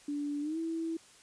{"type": "tone with pitch glide", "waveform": "sine", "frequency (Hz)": [290.1, 327.5], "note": ["D4", "E4"], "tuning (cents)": [-21, -11], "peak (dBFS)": -32, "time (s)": [0.08, 0.97], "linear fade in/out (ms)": 5, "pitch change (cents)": 210, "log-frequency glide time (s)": [0.41, 0.58], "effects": ["white hiss -58 dBFS RMS until 1.22 s", "resampled to 22050 Hz"]}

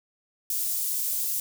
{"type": "high-pass noise", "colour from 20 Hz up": "white", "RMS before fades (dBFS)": -28, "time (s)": [0.5, 1.4], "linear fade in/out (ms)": 2, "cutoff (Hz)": 7600, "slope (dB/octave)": 12, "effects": []}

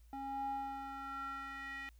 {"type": "tone with band-pass filter sweep", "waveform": "square", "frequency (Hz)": 272.5, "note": "C#4", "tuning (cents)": -29, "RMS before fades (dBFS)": -43, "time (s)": [0.13, 1.89], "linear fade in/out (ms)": 0, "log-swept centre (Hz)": [650, 2100], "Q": 4.8, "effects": ["added 57 Hz sine -58 dBFS peak until 1.99 s", "white hiss -75 dBFS RMS until 1.99 s"]}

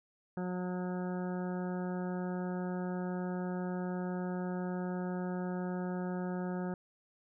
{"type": "harmonic tone", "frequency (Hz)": 181.2, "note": "F#3", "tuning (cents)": -36, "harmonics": [1, 2, 3, 4, 5, 7, 8, 9], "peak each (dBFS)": [-35, -41, -45, -47, -49, -52, -53, -54], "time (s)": [0.37, 6.74], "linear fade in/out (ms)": 2, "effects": []}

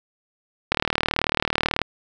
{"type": "click train", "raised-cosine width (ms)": 0.3, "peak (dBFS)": -3, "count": 43, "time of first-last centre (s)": [0.72, 1.817], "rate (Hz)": 38.3, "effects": []}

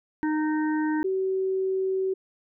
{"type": "harmonic tone", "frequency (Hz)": 308.2, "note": "D#4", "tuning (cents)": -16, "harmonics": [1, 3, 5, 6], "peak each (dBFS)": [-23, -33, -37, -39], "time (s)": [0.23, 1.03], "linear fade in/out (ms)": 0}
{"type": "tone", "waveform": "sine", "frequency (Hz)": 380, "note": "F#4", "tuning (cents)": 46, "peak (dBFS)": -23, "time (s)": [1.04, 2.14], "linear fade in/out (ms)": 10}
{"effects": []}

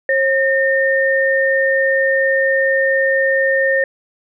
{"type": "tone pair together", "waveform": "sine", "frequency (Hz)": [538, 1824.3], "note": ["C5", "A#6"], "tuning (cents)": [48, -38], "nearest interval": "octave + major sixth", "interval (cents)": 2114, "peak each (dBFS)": -15, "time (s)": [0.09, 3.84], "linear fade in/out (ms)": 2, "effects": []}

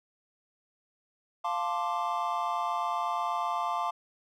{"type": "chord", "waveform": "triangle", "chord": "D minor seventh", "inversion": "first", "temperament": "equal", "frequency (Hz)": [698.5, 880, 1046.5, 1174.7], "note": ["F5", "A5", "C6", "D6"], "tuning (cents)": [0, 0, 0, 0], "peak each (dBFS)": -32, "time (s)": [1.44, 3.91], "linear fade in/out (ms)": 10, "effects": []}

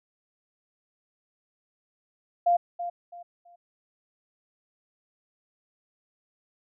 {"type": "tone with echo", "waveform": "sine", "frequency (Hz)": 697, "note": "F5", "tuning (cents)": -4, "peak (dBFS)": -18, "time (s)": [2.46, 2.57], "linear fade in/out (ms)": 10, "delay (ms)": 330, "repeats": 3, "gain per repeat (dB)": -11, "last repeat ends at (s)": 3.56, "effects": []}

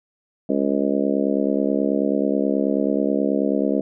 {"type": "harmonic tone", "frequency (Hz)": 69.3, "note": "C#2", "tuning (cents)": 0, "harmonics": [3, 4, 5, 6, 7, 8, 9], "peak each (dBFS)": [-24, -22, -26, -29, -26, -29, -28], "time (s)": [0.49, 3.81], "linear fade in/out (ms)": 5, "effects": []}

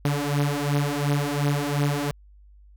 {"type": "beating tone pair", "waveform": "sawtooth", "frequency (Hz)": [142.9, 145.7], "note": ["D3", "D3"], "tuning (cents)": [-47, -13], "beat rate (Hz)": 2.8, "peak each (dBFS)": -21, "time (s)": [0.05, 2.11], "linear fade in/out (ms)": 0, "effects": ["added 50 Hz sine -48 dBFS peak until 2.76 s"]}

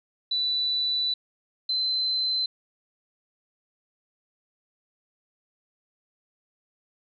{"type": "tone pair in turn", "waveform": "sine", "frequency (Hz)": [3973, 4066], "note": ["B7", "B7"], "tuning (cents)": [10, 50], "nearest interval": "unison", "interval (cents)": 40, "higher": "second", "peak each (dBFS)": [-23, -23], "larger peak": "neither", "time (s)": [[0.31, 1.14], [1.69, 2.46]], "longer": "first", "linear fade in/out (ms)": 5, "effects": []}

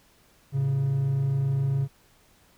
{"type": "tone pair together", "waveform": "triangle", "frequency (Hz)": [110.1, 137.5], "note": ["A2", "C#3"], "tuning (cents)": [2, -14], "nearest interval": "major third", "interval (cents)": 384, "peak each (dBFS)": [-29, -20], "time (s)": [0.52, 1.88], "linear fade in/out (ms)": 50, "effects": ["tanh soft clip ceiling -15 dBFS", "pink hiss -60 dBFS RMS until 2.57 s"]}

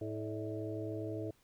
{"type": "harmonic tone with a mistuned harmonic", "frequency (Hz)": 107.7, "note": "A2", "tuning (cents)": -37, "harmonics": [1, 3, 4, 5, 6], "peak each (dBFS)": [-42, -41, -43, -48, -46], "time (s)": [0.01, 1.31], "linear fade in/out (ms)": 5, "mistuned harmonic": 5, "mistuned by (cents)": 110, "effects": ["pink hiss -70 dBFS RMS until 1.43 s"]}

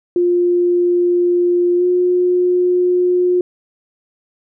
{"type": "tone with pitch glide", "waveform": "sine", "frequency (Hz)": [352.1, 359.1], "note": ["F4", "F4"], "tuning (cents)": [14, 48], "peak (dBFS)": -11, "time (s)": [0.16, 3.41], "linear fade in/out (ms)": 2, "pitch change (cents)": 34, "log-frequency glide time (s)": [1.77, 1.84], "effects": []}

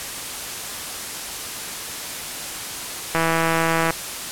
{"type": "click train", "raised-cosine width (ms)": 0.5, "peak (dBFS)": -5, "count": 125, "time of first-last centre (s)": [3.15, 3.906], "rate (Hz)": 164, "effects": ["white hiss -30 dBFS RMS until 4.31 s", "low-pass 12000 Hz 12 dB/octave"]}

